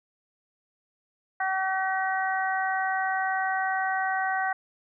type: harmonic tone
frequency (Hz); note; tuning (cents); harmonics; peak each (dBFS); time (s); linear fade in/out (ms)
380.4; F#4; +48; 2 / 3 / 4 / 5; -27 / -35 / -30 / -32; 1.4-4.53; 5
effects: none